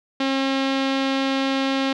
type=tone with low-pass filter; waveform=sawtooth; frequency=269.6 Hz; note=C#4; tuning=48 cents flat; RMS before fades=-22 dBFS; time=0.2-1.93 s; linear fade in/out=5 ms; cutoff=3800 Hz; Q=2; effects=none